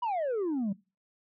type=exponential sweep; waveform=sine; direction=down; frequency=1000 to 185.6 Hz; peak=-25 dBFS; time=0.02-0.73 s; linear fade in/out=10 ms; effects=noise-tail reverb RT60 0.3 s tail -23 dB re dry + tanh soft clip ceiling -27 dBFS